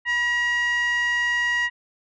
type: tone with frequency modulation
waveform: sine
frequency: 1910 Hz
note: A#6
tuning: 42 cents sharp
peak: -17 dBFS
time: 0.05-1.7 s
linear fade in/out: 50 ms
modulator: 928 Hz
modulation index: 0.48
effects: tanh soft clip ceiling -19 dBFS